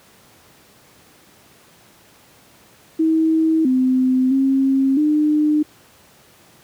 sine tone with pitch steps, 320.2 / 257.4 / 268.8 / 302 Hz, D#4 / C4 / C4 / D4, +50 / -28 / +47 / +48 cents, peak -13 dBFS, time 2.99-5.63 s, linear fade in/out 10 ms, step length 660 ms, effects pink hiss -50 dBFS RMS until 6.63 s + high-pass 100 Hz 12 dB/octave

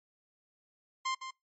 sawtooth tone with echo, 1049 Hz, C6, 4 cents sharp, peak -27 dBFS, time 1.05-1.15 s, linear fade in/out 10 ms, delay 160 ms, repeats 1, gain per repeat -9 dB, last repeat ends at 1.31 s, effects noise-tail reverb RT60 0.2 s tail -24 dB re dry + MP3 32 kbps

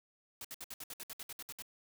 white noise bursts, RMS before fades -45 dBFS, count 13, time 0.41-1.622 s, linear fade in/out 2 ms, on 36 ms, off 62 ms, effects none

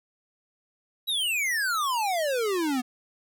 square exponential sweep, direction down, 3951 to 241.2 Hz, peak -25 dBFS, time 1.07-2.82 s, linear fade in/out 20 ms, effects none

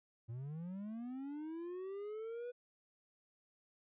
triangle linear sweep, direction up, 110.9 to 493.9 Hz, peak -40 dBFS, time 0.28-2.52 s, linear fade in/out 20 ms, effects resampled to 8000 Hz

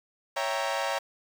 sawtooth chord, C# diminished seventh, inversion none, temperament equal, 554.4 / 659.3 / 784 / 932.3 Hz, C#5 / E5 / G5 / Bb5, 0 / 0 / 0 / 0 cents, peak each -28 / -30 / -30 / -29 dBFS, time 0.36-0.99 s, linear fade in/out 10 ms, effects low-pass 7000 Hz 12 dB/octave + 8-bit

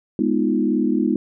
sine chord, F half-diminished seventh, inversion first, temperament equal, 207.7 / 246.9 / 311.1 / 349.2 Hz, Ab3 / Cb4 / Eb4 / F4, 0 / 0 / 0 / 0 cents, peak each -22 / -21 / -21 / -25 dBFS, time 0.19-1.16 s, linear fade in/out 2 ms, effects none

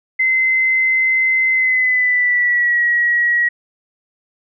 sine tone with pitch glide, 2059 to 1910.1 Hz, C7 to A#6, -28 to +42 cents, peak -12 dBFS, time 0.19-3.49 s, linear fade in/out 10 ms, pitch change -130 cents, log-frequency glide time 1.52-2.82 s, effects none

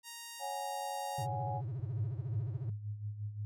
5% pulse tone, 934 Hz, A#5, 3 cents sharp, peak -33 dBFS, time 0.03-1.27 s, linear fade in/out 50 ms
sine chord, C# suspended fourth, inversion none, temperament equal, 554.4 / 740 / 830.6 Hz, C#5 / F#5 / G#5, 0 / 0 / 0 cents, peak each -44 / -42 / -39 dBFS, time 0.39-1.62 s, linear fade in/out 50 ms
triangle tone with vibrato, 120.5 Hz, B2, 42 cents flat, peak -34 dBFS, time 1.18-2.7 s, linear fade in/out 5 ms, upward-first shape sine, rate 14 Hz, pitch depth 270 cents each way
sine tone with tremolo, 104.6 Hz, G#2, 13 cents sharp, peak -35 dBFS, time 1.8-3.45 s, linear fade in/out 0 ms, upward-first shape sine, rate 5.7 Hz, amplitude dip 65%
effects none

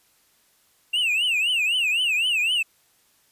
triangle tone with vibrato, 2713 Hz, E7, 49 cents sharp, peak -18 dBFS, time 0.93-2.63 s, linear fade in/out 10 ms, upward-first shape triangle, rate 3.9 Hz, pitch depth 220 cents each way, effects white hiss -62 dBFS RMS until 3.31 s + resampled to 32000 Hz

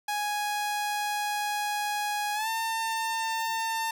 sawtooth tone with pitch glide, 830.6 to 900.6 Hz, G#5 to A5, 0 to +40 cents, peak -24 dBFS, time 0.08-3.91 s, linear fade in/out 5 ms, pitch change +140 cents, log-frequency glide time 2.34-2.49 s, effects none

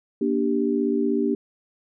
sine chord, G minor, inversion first, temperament equal with one note detuned, 237.6 / 293.7 / 392 Hz, Bb3 / D4 / G4, +33 / 0 / 0 cents, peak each -24 dBFS, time 0.21-1.35 s, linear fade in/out 5 ms, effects none

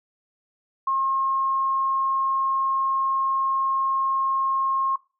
sine tone, 1074 Hz, C6, 45 cents sharp, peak -20 dBFS, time 0.87-4.96 s, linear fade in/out 5 ms, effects noise-tail reverb RT60 0.3 s tail -20 dB re dry

